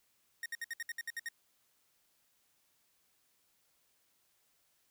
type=tone bursts; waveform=45% pulse; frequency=1857 Hz; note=A#6; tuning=7 cents flat; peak=-37 dBFS; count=10; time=0.43-1.287 s; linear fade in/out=2 ms; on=29 ms; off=63 ms; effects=white hiss -74 dBFS RMS until 4.9 s